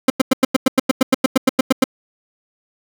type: tone bursts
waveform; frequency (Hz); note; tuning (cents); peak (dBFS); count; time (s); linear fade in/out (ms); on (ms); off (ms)
30% pulse; 261.6; C4; 0; -6; 16; 0.08-1.841; 5; 21; 95
effects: none